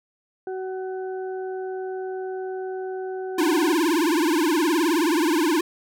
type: harmonic tone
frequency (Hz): 375.7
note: F#4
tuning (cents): +26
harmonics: 1 / 2 / 4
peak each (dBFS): -28 / -36 / -44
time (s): 0.47-3.73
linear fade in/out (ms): 2
type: tone with vibrato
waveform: square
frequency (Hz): 323.5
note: E4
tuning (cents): -32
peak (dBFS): -19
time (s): 3.38-5.61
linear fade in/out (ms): 5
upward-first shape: triangle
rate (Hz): 19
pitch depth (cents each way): 210
effects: none